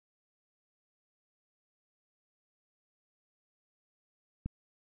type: click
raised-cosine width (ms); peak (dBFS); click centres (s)
5; -23; 4.46
effects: none